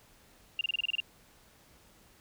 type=tone bursts; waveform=sine; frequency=2794 Hz; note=F7; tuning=in tune; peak=-27 dBFS; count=9; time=0.59-1.002 s; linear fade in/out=2 ms; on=20 ms; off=29 ms; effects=pink hiss -61 dBFS RMS until 2.2 s